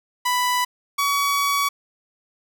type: tone pair in turn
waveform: sawtooth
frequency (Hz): 991 / 1131.2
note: B5 / C#6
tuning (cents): +6 / +35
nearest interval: major second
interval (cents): 229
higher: second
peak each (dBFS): -15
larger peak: neither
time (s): 0.25-0.65 / 0.98-1.69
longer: second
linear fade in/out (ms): 10
effects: none